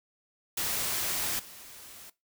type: noise with level steps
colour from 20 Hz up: white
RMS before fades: -31 / -48 dBFS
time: 0.57-2.1 s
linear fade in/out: 5 ms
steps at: 1.39 s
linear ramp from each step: 5 ms
effects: noise-tail reverb RT60 0.2 s tail -18 dB re dry